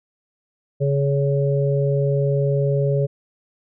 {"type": "harmonic tone", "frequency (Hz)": 140, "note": "C#3", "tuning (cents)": 18, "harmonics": [1, 3, 4], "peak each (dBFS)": [-18, -23, -24], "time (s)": [0.8, 3.07], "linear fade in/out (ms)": 20, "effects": []}